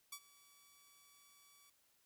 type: tone with ADSR envelope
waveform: 5% pulse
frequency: 1144 Hz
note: D6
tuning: 46 cents flat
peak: -32 dBFS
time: 0.12-1.7 s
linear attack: 7 ms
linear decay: 62 ms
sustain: -21 dB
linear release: 4 ms
effects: white hiss -75 dBFS RMS until 2.05 s